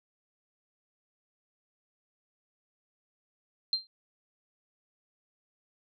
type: tone with exponential decay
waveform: sine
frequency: 4160 Hz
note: C8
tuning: 11 cents flat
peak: -21 dBFS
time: 3.73-3.87 s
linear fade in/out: 1 ms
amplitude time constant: 29 ms
effects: none